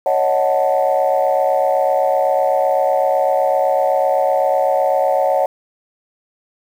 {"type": "chord", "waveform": "sine", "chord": "D# half-diminished seventh", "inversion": "third", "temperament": "equal", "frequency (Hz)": [554.4, 622.3, 740, 880], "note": ["C#5", "D#5", "F#5", "A5"], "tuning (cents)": [0, 0, 0, 0], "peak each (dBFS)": [-16, -18, -17, -22], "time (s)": [0.06, 5.46], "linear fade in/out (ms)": 2, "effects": ["tanh soft clip ceiling -5 dBFS", "7-bit"]}